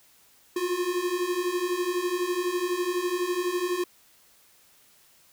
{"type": "beating tone pair", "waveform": "square", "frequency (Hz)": [349.2, 361.2], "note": ["F4", "F#4"], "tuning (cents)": [0, -42], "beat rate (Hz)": 12, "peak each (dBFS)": [-31, -28], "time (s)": [0.56, 3.84], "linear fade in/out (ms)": 5, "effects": ["white hiss -59 dBFS RMS until 5.32 s"]}